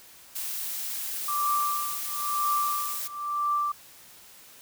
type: noise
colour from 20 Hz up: blue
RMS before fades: -33 dBFS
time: 0.35-3.08 s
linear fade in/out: 10 ms
type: tone with tremolo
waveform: sine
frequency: 1174.7 Hz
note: D6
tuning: in tune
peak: -22 dBFS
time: 1.28-3.72 s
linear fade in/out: 5 ms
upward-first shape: triangle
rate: 1 Hz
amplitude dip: 100%
effects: white hiss -51 dBFS RMS until 4.61 s